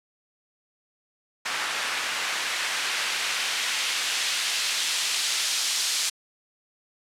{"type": "noise with band-pass filter sweep", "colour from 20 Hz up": "white", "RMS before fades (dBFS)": -27, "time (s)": [1.45, 6.1], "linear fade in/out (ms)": 10, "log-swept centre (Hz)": [1500, 4600], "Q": 0.88, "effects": ["low-pass 11000 Hz 12 dB/octave"]}